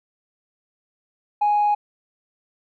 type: tone with tanh clipping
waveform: triangle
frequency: 830.6 Hz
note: G#5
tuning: in tune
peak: -16 dBFS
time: 1.41-1.75 s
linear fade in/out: 10 ms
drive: 5 dB
effects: none